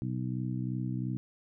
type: harmonic tone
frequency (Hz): 62.9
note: B1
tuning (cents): +32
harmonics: 2 / 3 / 4 / 5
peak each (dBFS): -33 / -37 / -39 / -41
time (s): 0.02-1.17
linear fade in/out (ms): 0
effects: none